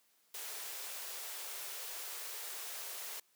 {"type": "high-pass noise", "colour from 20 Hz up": "white", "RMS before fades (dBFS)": -44, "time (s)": [0.34, 3.2], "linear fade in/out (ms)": 5, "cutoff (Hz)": 360, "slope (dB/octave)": 96, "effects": ["white hiss -72 dBFS RMS until 3.35 s", "high-pass 200 Hz 12 dB/octave"]}